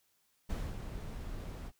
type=noise with ADSR envelope; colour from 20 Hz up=brown; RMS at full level=-35 dBFS; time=0.49-1.72 s; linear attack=13 ms; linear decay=250 ms; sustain=-7 dB; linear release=53 ms; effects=white hiss -74 dBFS RMS until 1.79 s